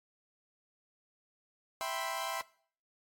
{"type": "chord", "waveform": "sawtooth", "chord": "C major seventh", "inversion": "first", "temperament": "equal", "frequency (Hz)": [659.3, 784, 987.8, 1046.5], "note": ["E5", "G5", "B5", "C6"], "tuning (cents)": [0, 0, 0, 0], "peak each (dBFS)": [-35, -37, -38, -36], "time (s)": [1.81, 2.41], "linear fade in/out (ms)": 0, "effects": ["noise-tail reverb RT60 0.5 s tail -20 dB re dry", "AAC 64 kbps"]}